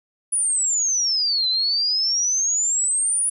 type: exponential two-way sweep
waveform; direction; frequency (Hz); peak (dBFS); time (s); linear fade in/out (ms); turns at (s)
sine; down then up; 9900 to 4000 to 9900; -18; 0.32-3.3; 10; 1.48
effects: none